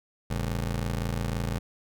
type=ring-modulated tone; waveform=25% pulse; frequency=83.5 Hz; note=E2; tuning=23 cents sharp; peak=-21 dBFS; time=0.3-1.59 s; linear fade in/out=5 ms; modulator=28.8 Hz; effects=none